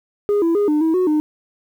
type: tone with pitch steps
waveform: sine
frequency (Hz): 411 / 333.3 / 410.7 / 300.8 / 322 / 367.4 / 304.5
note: G#4 / E4 / G#4 / D4 / E4 / F#4 / D#4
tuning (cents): -18 / +19 / -19 / +42 / -41 / -12 / -37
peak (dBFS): -11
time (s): 0.29-1.2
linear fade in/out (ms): 0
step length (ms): 130
effects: tanh soft clip ceiling -13 dBFS + 8-bit